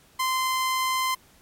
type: tone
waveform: sawtooth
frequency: 1037 Hz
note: C6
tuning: 16 cents flat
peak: -19 dBFS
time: 0.19-1.15 s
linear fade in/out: 10 ms
effects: pink hiss -57 dBFS RMS until 1.41 s + MP3 64 kbps